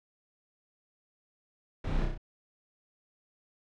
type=noise with echo; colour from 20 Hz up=brown; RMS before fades=-32 dBFS; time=1.84-2.05 s; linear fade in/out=5 ms; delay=32 ms; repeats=4; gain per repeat=-3 dB; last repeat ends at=2.178 s; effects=low-pass 4000 Hz 12 dB/octave